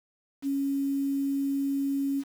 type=tone with quantisation; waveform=sine; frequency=276.8 Hz; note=C#4; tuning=2 cents flat; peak=-25 dBFS; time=0.42-2.24 s; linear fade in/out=50 ms; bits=8; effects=none